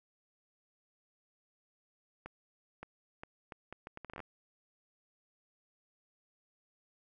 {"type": "accelerating click train", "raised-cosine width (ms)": 0.5, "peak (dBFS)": -29, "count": 14, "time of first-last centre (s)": [2.26, 4.203], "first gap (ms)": 570, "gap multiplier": 0.71, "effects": []}